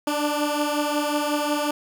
15% pulse beating tone pair, 293.5 / 299 Hz, D4 / D4, -1 / +31 cents, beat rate 5.5 Hz, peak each -17 / -21 dBFS, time 0.07-1.71 s, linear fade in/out 5 ms, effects none

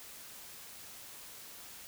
silence, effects white hiss -50 dBFS RMS until 1.87 s

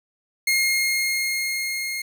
sawtooth tone with level ramp, 2141 Hz, C7, 39 cents sharp, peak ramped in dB -14 to -23 dBFS, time 0.47-2.02 s, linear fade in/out 5 ms, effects none

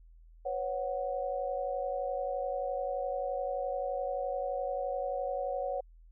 sine chord, B suspended second, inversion none, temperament equal with one note detuned, 502.8 / 554.4 / 740 Hz, B4 / C#5 / F#5, +31 / 0 / 0 cents, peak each -38 / -34 / -36 dBFS, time 0.45-5.81 s, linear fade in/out 10 ms, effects added 41 Hz sine -53 dBFS peak until 6.11 s

